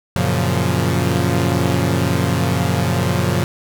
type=chord; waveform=sawtooth; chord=Gb major seventh; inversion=none; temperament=equal; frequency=92.5 / 116.54 / 138.59 / 174.61 Hz; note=Gb2 / Bb2 / Db3 / F3; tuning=0 / 0 / 0 / 0 cents; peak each=-17 dBFS; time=0.16-3.44 s; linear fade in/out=0 ms; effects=none